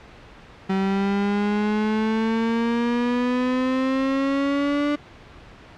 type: exponential sweep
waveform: 35% pulse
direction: up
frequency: 190.7 to 293.7 Hz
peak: -18 dBFS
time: 0.69-4.96 s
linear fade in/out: 10 ms
effects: pink hiss -45 dBFS RMS until 5.77 s + low-pass 3000 Hz 12 dB/octave